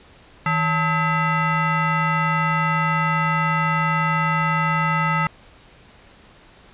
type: tone with frequency modulation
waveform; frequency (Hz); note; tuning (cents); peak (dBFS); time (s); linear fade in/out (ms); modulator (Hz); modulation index
sine; 564; C#5; +30; -17; 0.46-5.27; 2; 724; 2.2
effects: pink hiss -49 dBFS RMS until 6.73 s + resampled to 8000 Hz